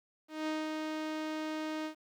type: tone with ADSR envelope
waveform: sawtooth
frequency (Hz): 311.1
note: D#4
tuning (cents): 0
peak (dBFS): -28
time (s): 0.28-1.95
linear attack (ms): 190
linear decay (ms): 200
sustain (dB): -3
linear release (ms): 97
effects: low-pass 5000 Hz 12 dB/octave + 11-bit